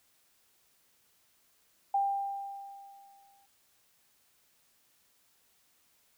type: tone with exponential decay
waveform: sine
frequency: 794 Hz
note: G5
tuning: 22 cents sharp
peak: -24 dBFS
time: 1.94-3.46 s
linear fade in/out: 5 ms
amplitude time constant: 330 ms
effects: white hiss -69 dBFS RMS until 6.17 s